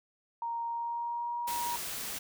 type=tone with pitch glide; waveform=sine; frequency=932.3 to 952.4 Hz; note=A#5 to A#5; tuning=0 to +37 cents; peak=-32 dBFS; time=0.42-1.76 s; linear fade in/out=2 ms; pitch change=+37 cents; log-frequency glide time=0.66-1.42 s
type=noise; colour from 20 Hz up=white; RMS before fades=-38 dBFS; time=1.47-2.19 s; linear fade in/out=10 ms
effects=none